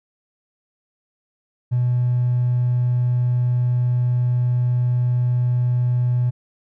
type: tone with hard clipping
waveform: triangle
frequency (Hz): 123.1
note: B2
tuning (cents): -5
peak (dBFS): -16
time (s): 1.71-6.31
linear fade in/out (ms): 20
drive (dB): 3
effects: none